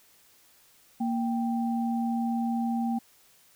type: tone pair together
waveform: sine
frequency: 233.1 / 784 Hz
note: A#3 / G5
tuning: 0 / 0 cents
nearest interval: octave + major sixth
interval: 2100 cents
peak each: -26 / -33 dBFS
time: 1-2.99 s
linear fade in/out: 10 ms
effects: white hiss -60 dBFS RMS until 3.55 s